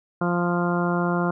harmonic tone, 174.61 Hz, F3, in tune, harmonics 1 / 2 / 3 / 4 / 5 / 6 / 7 / 8, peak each -23 / -27 / -31 / -30 / -35 / -31 / -34 / -31 dBFS, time 0.21-1.31 s, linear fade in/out 5 ms, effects none

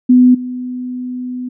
sine tone with level steps, 250.3 Hz, B3, 23 cents sharp, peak -4 / -20 dBFS, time 0.09-1.49 s, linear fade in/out 10 ms, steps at 0.34 s, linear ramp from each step 10 ms, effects none

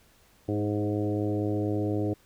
harmonic tone with a mistuned harmonic, 104.3 Hz, G#2, 8 cents sharp, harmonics 1 / 2 / 3 / 4 / 5 / 6 / 7, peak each -30 / -37 / -29 / -33 / -36 / -41 / -42 dBFS, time 0.48-2.14 s, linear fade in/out 10 ms, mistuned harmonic 4, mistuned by -17 cents, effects pink hiss -61 dBFS RMS until 2.25 s

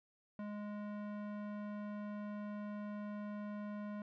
square tone with low-pass filter, 207.7 Hz, G#3, in tune, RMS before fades -44 dBFS, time 0.39-4.02 s, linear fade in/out 2 ms, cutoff 1500 Hz, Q 0.9, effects none

